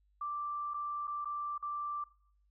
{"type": "tone with dropouts", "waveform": "sine", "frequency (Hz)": 1174.7, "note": "D6", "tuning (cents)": 0, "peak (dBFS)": -35, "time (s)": [0.21, 2.04], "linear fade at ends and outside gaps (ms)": 5, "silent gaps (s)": [[0.737, 0.742], [1.072, 1.077], [1.247, 1.255], [1.579, 1.625]], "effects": ["noise-tail reverb RT60 0.6 s tail -21 dB re dry", "added 50 Hz sine -68 dBFS peak until 2.5 s"]}